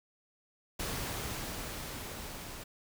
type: noise with level ramp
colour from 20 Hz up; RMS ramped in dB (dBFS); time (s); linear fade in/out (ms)
pink; -36 to -45; 0.79-2.64; 10
effects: none